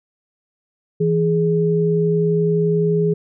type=tone pair together; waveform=sine; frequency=164.81 / 417.1 Hz; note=E3 / G#4; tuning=0 / +7 cents; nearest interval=octave + major third; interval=1607 cents; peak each=-17 dBFS; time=1-3.14 s; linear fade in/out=10 ms; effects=none